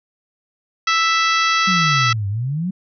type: harmonic tone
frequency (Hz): 659.3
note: E5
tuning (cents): 0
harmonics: 2 / 3 / 4 / 5 / 6 / 7 / 8 / 9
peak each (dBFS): -17 / -21 / -23 / -25 / -27 / -28 / -29 / -30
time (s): 0.87-2.13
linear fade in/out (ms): 5
type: exponential two-way sweep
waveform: sine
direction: down then up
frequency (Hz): 193.3 to 97 to 193.3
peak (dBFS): -19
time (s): 1.67-2.71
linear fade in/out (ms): 10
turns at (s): 2.28
effects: none